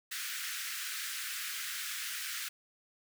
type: high-pass noise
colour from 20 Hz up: pink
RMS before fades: -39 dBFS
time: 0.11-2.49 s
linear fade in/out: 10 ms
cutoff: 1400 Hz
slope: 48 dB/octave
effects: none